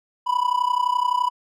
triangle tone with amplitude modulation, 987.8 Hz, B5, in tune, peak -13 dBFS, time 0.26-1.3 s, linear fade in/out 20 ms, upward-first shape sine, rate 31.7 Hz, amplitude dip 85%, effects none

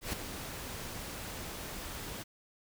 pink noise with ADSR envelope, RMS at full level -34 dBFS, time 0.01-2.24 s, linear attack 120 ms, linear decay 6 ms, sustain -8 dB, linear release 23 ms, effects none

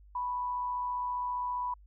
sine tone with amplitude modulation, 987 Hz, B5, 1 cent flat, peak -29 dBFS, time 0.15-1.74 s, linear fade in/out 5 ms, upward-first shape sine, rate 115 Hz, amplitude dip 35%, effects added 50 Hz sine -53 dBFS peak until 1.86 s

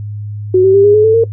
sine tone with pitch steps, 369.8 / 383.1 / 396.8 / 411 / 425.8 / 441 / 456.9 Hz, F#4 / G4 / G4 / G#4 / G#4 / A4 / A#4, -1 / -40 / +21 / -18 / +43 / +4 / -35 cents, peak -4 dBFS, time 0.54-1.24 s, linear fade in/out 5 ms, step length 100 ms, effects noise-tail reverb RT60 0.1 s tail -18 dB re dry + added 104 Hz sine -20 dBFS peak until 1.32 s

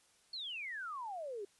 sine exponential sweep, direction down, 4419 to 384.2 Hz, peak -40 dBFS, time 0.33-1.45 s, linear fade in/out 5 ms, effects white hiss -69 dBFS RMS until 1.59 s + resampled to 24000 Hz

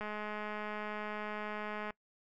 click train, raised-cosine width 0.5 ms, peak -26 dBFS, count 401, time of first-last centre 0.01-1.906 s, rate 211 Hz, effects noise-tail reverb RT60 0.1 s tail -23 dB re dry

